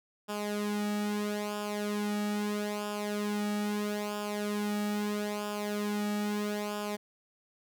sawtooth tone with flanger, 207.7 Hz, G#3, in tune, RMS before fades -33 dBFS, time 0.28-6.97 s, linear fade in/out 20 ms, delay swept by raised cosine 0.48 to 1.98 ms, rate 0.77 Hz, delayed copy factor -0.7, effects none

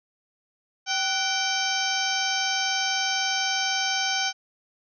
harmonic tone with a mistuned harmonic, 776 Hz, G5, 18 cents flat, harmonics 1 / 2 / 3 / 4 / 5 / 6 / 7 / 8, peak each -30 / -30 / -32 / -30 / -36 / -34 / -31 / -32 dBFS, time 0.86-4.33 s, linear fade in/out 50 ms, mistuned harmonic 2, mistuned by -80 cents, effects none

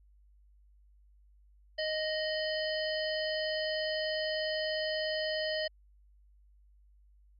harmonic tone with a mistuned harmonic, 622.3 Hz, D#5, in tune, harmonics 1 / 3 / 5 / 7 / 8, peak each -33 / -38 / -40 / -41 / -42 dBFS, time 1.78-5.68 s, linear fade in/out 10 ms, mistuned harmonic 5, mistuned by -41 cents, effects added 50 Hz sine -59 dBFS peak until 7.39 s

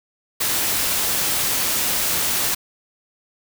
white noise, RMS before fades -21 dBFS, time 0.4-2.55 s, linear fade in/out 10 ms, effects none

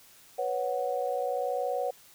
sine chord, B suspended second, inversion none, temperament equal, 493.9 / 554.4 / 740 Hz, B4 / C#5 / F#5, 0 / 0 / 0 cents, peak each -32 dBFS, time 0.38-1.91 s, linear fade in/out 10 ms, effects white hiss -56 dBFS RMS until 2.14 s

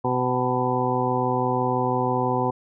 harmonic tone with a mistuned harmonic, 126 Hz, B2, 35 cents sharp, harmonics 1 / 2 / 3 / 4 / 6 / 7 / 8, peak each -28 / -28 / -28 / -28 / -28 / -28 / -28 dBFS, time 0.04-2.51 s, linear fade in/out 10 ms, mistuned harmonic 8, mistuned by -23 cents, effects none

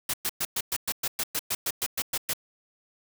white noise bursts, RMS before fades -28 dBFS, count 15, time 0.09-2.335 s, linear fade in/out 5 ms, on 47 ms, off 110 ms, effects none

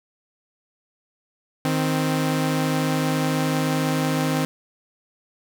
sawtooth tone pair together, 155.71 / 261.6 Hz, D#3 / C4, +2 / 0 cents, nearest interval major sixth, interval 898 cents, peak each -19 dBFS, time 1.65-4.45 s, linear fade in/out 0 ms, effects none

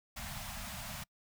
pink band-stop noise, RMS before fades -43 dBFS, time 0.16-1.04 s, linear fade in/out 10 ms, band 240 to 590 Hz, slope 96 dB/octave, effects noise-tail reverb RT60 0.1 s tail -26 dB re dry

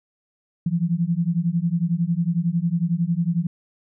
sine beating tone pair, 164.81 / 175.81 Hz, E3 / F3, 0 / +12 cents, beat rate 11 Hz, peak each -22 dBFS, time 0.66-3.47 s, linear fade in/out 5 ms, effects none

